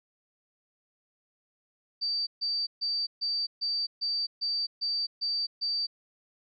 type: tone bursts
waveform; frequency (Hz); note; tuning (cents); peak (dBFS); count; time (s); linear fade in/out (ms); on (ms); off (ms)
sine; 4638; D8; -22; -27; 10; 2.01-5.87; 20; 260; 140
effects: none